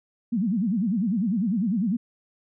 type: tone with vibrato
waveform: sine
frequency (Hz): 207.7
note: G#3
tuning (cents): 0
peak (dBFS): -21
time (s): 0.32-1.97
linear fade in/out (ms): 10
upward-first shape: sine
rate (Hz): 10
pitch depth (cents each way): 280
effects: none